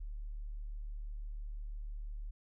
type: tone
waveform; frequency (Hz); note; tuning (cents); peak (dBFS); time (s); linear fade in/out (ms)
sine; 37; D1; +14; -39; 0-2.31; 10
effects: none